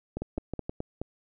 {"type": "two click trains", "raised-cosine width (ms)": 2, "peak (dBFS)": [-19, -19], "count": [4, 5], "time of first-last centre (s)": [[0.22, 0.695], [0.17, 1.016]], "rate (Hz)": [6.32, 4.73], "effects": []}